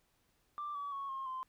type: tone with pitch steps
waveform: sine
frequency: 1179 / 1142.1 / 1106.4 / 1071.8 / 1038.3 Hz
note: D6 / D6 / C#6 / C6 / C6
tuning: +6 / -49 / -4 / +41 / -14 cents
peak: -37 dBFS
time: 0.58-1.43 s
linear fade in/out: 0 ms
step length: 170 ms
effects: tanh soft clip ceiling -34 dBFS + pink hiss -75 dBFS RMS until 1.48 s